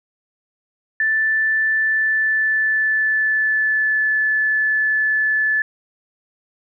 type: tone with pitch glide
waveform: sine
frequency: 1760 to 1734.8 Hz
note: A6 to A6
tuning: 0 to -25 cents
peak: -15 dBFS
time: 1-5.62 s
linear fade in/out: 2 ms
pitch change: -25 cents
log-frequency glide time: 1.77-4.06 s
effects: none